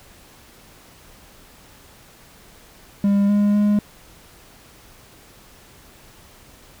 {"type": "tone with pitch steps", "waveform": "triangle", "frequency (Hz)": [200.8, 205.2, 207], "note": ["G3", "G#3", "G#3"], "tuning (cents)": [42, -21, -5], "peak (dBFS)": -12, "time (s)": [3.04, 3.79], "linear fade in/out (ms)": 2, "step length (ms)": 250, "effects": ["pink hiss -48 dBFS RMS until 6.8 s"]}